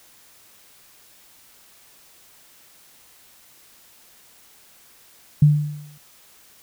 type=tone with exponential decay; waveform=sine; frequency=148.5 Hz; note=D3; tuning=20 cents sharp; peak=-7 dBFS; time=5.42-5.98 s; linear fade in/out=5 ms; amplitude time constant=120 ms; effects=white hiss -52 dBFS RMS until 6.62 s